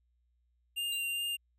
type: tone with vibrato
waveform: square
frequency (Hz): 2794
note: F7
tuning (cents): 0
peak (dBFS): -33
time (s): 0.76-1.37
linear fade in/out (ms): 20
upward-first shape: triangle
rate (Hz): 2.5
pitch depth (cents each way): 15
type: tone with exponential decay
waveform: 10% pulse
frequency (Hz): 3951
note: B7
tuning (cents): 0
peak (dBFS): -33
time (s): 0.92-1.1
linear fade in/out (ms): 5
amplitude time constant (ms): 38
effects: added 60 Hz sine -70 dBFS peak until 1.58 s